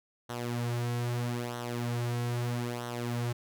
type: tone with flanger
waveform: sawtooth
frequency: 120.2 Hz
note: B2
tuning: 46 cents flat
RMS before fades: -33 dBFS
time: 0.29-3.33 s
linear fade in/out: 10 ms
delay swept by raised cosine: 0.41 to 5.01 ms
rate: 0.78 Hz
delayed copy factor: -0.65
effects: none